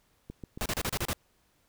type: click train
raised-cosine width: 3 ms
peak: -27 dBFS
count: 4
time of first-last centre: 0.3-0.713 s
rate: 7.27 Hz
type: noise bursts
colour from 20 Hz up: pink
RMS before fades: -31 dBFS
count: 7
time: 0.61-1.131 s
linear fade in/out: 0 ms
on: 47 ms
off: 32 ms
effects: pink hiss -69 dBFS RMS until 1.68 s

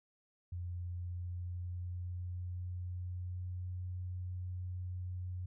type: tone with pitch glide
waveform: sine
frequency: 88.2 to 90.63 Hz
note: F2 to F#2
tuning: +18 to -35 cents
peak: -38 dBFS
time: 0.52-5.46 s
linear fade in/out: 5 ms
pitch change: +47 cents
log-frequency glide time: 0.76-3.83 s
effects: none

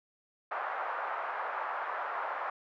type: band-pass noise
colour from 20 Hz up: white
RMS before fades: -36 dBFS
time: 0.51-2.5 s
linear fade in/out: 5 ms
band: 630 to 1400 Hz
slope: 24 dB/octave
effects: none

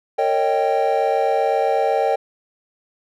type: chord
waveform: triangle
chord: Eb dominant seventh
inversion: second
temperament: equal with one note detuned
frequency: 456.6 / 554.4 / 622.3 / 784 Hz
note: Bb4 / Db5 / Eb5 / G5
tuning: -36 / 0 / 0 / 0 cents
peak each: -20 / -20 / -21 / -18 dBFS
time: 0.18-2.16 s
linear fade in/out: 10 ms
effects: none

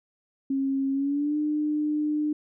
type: tone with pitch glide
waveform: sine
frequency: 271.1 to 300.8 Hz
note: C#4 to D4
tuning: -38 to +42 cents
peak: -23 dBFS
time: 0.5-2.33 s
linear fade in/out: 5 ms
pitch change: +180 cents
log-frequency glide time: 0.92-1.37 s
effects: none

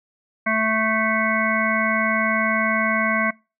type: harmonic tone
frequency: 220 Hz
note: A3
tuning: in tune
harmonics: 1 / 3 / 5 / 7 / 9 / 10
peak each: -25 / -25 / -25 / -25 / -25 / -25 dBFS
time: 0.46-3.31 s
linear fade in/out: 10 ms
effects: noise-tail reverb RT60 0.3 s tail -25 dB re dry

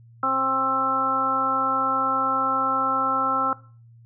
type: harmonic tone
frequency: 265 Hz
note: C4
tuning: 22 cents sharp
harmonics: 1 / 2 / 3 / 4 / 5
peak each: -32 / -32 / -29 / -27 / -21 dBFS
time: 0.23-3.53 s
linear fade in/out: 2 ms
effects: noise-tail reverb RT60 0.4 s tail -19 dB re dry + added 116 Hz sine -47 dBFS peak until 4.05 s

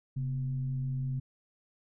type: tone with frequency modulation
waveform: sine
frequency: 132.8 Hz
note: C3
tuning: 26 cents sharp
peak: -30 dBFS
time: 0.16-1.2 s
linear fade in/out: 10 ms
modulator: 109 Hz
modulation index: 0.34
effects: none

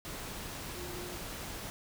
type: tone in noise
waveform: sine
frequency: 355.8 Hz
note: F4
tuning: 32 cents sharp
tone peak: -44 dBFS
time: 0.75-1.16 s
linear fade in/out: 0 ms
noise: pink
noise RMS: -42 dBFS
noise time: 0.05-1.7 s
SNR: -5 dB
effects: none

